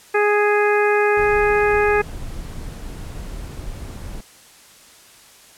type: harmonic tone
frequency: 415.3 Hz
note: G#4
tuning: in tune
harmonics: 1 / 2 / 3 / 4 / 5 / 6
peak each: -16 / -22 / -25 / -22 / -27 / -27 dBFS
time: 0.14-2.02 s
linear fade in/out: 10 ms
type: noise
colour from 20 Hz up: brown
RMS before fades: -31 dBFS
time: 1.17-4.21 s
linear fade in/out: 5 ms
effects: white hiss -47 dBFS RMS until 5.57 s + low-pass 11000 Hz 12 dB/octave